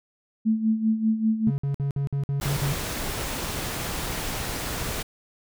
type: tone with tremolo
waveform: sine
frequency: 220.3 Hz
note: A3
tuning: 2 cents sharp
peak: -17 dBFS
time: 0.45-1.51 s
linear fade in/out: 20 ms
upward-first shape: sine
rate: 5.1 Hz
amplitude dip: 70%
type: tone bursts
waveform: triangle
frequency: 140 Hz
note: C#3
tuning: 18 cents sharp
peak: -21 dBFS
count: 8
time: 1.47-2.728 s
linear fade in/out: 0 ms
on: 110 ms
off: 54 ms
type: noise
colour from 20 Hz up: pink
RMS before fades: -30 dBFS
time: 2.41-5.03 s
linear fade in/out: 10 ms
effects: none